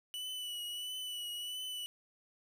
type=tone with vibrato; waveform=45% pulse; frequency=2960 Hz; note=F#7; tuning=in tune; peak=-39 dBFS; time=0.14-1.86 s; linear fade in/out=0 ms; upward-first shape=triangle; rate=1.5 Hz; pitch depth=39 cents each way; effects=11-bit